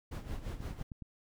brown noise with tremolo, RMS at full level -38 dBFS, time 0.11-0.83 s, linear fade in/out 10 ms, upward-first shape sine, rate 5.8 Hz, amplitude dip 70%
click train, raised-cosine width 5 ms, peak -32 dBFS, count 6, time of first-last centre 0.5-1.022 s, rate 9.57 Hz
effects none

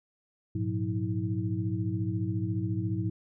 sine tone cluster, 103.3 / 117.6 / 180.1 / 321.6 Hz, G#2 / A#2 / F#3 / E4, -9 / +16 / -46 / -43 cents, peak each -31 / -33 / -35 / -35 dBFS, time 0.55-3.1 s, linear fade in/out 5 ms, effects none

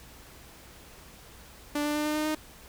sawtooth tone with pitch steps, 293.7 / 296.6 / 299.5 / 302.5 / 305.5 / 308.5 Hz, D4 / D4 / D4 / D#4 / D#4 / D#4, 0 / +17 / +34 / -49 / -32 / -15 cents, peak -23 dBFS, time 1.75-2.35 s, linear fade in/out 5 ms, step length 100 ms, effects added 60 Hz sine -56 dBFS peak until 2.68 s + pink hiss -51 dBFS RMS until 2.68 s

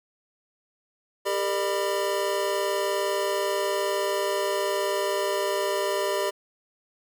square tone cluster, 397.5 / 457.6 / 600 / 987 Hz, G4 / A#4 / D5 / B5, +24 / -32 / +37 / -1 cents, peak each -29 / -34 / -29 / -32 dBFS, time 1.25-6.31 s, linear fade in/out 20 ms, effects none

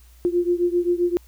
sine beating tone pair, 348.2 / 355.8 Hz, F4 / F4, -5 / +32 cents, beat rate 7.6 Hz, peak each -20 / -22 dBFS, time 0.25-1.17 s, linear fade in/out 0 ms, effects added 60 Hz sine -47 dBFS peak until 1.27 s + white hiss -57 dBFS RMS until 1.27 s

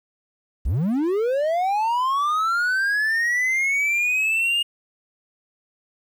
triangle linear sweep, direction up, 46.25 to 2854 Hz, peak -17 dBFS, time 0.65-4.63 s, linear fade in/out 10 ms, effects 9-bit

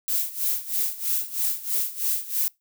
violet noise with tremolo, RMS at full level -23 dBFS, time 0.08-2.48 s, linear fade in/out 0 ms, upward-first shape sine, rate 3.1 Hz, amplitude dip 85%, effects noise-tail reverb RT60 0.2 s tail -24 dB re dry

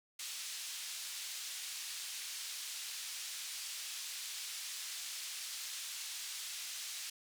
pink band-pass noise, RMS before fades -44 dBFS, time 0.19-7.1 s, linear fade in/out 5 ms, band 3400 to 9600 Hz, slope 12 dB/octave, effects none

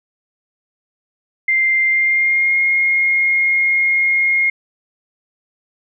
sine tone with pitch glide, 2094 to 2142 Hz, C7 to C7, +1 to +40 cents, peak -12 dBFS, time 1.48-4.5 s, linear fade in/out 5 ms, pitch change +39 cents, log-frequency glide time 1.89-2.59 s, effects none

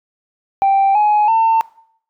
sine tone with pitch steps, 784 / 840.3 / 900.6 Hz, G5 / G#5 / A5, 0 / +20 / +40 cents, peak -8 dBFS, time 0.62-1.61 s, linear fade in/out 0 ms, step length 330 ms, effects noise-tail reverb RT60 0.6 s tail -21 dB re dry + tanh soft clip ceiling -8 dBFS

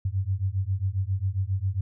sine beating tone pair, 92.5 / 99.9 Hz, F#2 / G2, 0 / +33 cents, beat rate 7.4 Hz, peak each -27 dBFS, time 0.05-1.81 s, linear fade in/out 5 ms, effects none

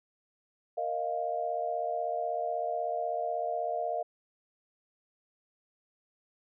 sine chord, Bb suspended fourth, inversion none, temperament equal, 466.2 / 622.3 / 698.5 Hz, Bb4 / Eb5 / F5, 0 / 0 / 0 cents, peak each -38 / -34 / -32 dBFS, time 0.77-4.03 s, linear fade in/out 10 ms, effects none

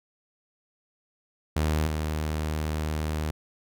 sawtooth tone pair in turn, 77.2 / 77.2 Hz, D#2 / D#2, -13 / -13 cents, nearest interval unison, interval 0 cents, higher neither, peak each -19 / -23 dBFS, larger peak first, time 1.56-1.87 / 1.87-3.31 s, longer second, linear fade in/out 5 ms, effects none

